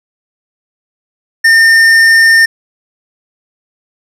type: tone with tanh clipping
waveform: triangle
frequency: 1813 Hz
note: A#6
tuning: 49 cents flat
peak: -5 dBFS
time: 1.44-2.46 s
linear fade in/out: 10 ms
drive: 15 dB
effects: none